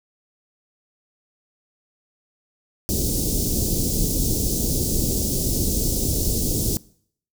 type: band-stop noise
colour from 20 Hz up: pink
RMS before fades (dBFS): -22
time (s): 2.89-6.77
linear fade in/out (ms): 0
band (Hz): 430 to 5200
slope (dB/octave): 24
effects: noise-tail reverb RT60 0.6 s tail -22 dB re dry